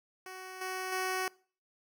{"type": "tone with level steps", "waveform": "10% pulse", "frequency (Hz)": 373.4, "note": "F#4", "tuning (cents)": 16, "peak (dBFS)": [-35, -27, -23], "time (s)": [0.26, 1.28], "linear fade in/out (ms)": 2, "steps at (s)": [0.61, 0.92], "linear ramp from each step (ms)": 5, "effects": ["noise-tail reverb RT60 0.4 s tail -22 dB re dry"]}